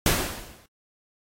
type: noise with exponential decay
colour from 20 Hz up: pink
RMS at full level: -18 dBFS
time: 0.06-0.66 s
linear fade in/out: 2 ms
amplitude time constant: 130 ms
effects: AAC 48 kbps